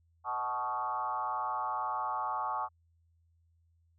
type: tone with frequency modulation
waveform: sine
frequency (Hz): 993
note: B5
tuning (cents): +9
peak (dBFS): -31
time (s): 0.24-2.69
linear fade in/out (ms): 50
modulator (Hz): 122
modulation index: 2.1
effects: added 83 Hz sine -66 dBFS peak until 3.98 s